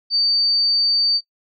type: tone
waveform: sine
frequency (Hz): 4600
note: D8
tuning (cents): -37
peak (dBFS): -14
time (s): 0.1-1.21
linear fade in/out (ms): 50
effects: noise-tail reverb RT60 0.1 s tail -18 dB re dry + MP3 64 kbps